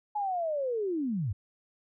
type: linear sweep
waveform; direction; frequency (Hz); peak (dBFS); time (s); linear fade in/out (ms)
sine; down; 851 to 85; -28; 0.15-1.33; 10
effects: none